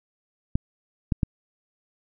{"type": "clicks", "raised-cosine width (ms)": 5, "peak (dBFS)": -9, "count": 3, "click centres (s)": [0.555, 1.122, 1.232], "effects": []}